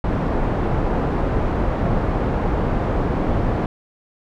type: low-pass noise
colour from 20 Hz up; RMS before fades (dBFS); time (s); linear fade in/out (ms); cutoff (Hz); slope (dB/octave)
pink; -20; 0.04-3.66; 2; 910; 12
effects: none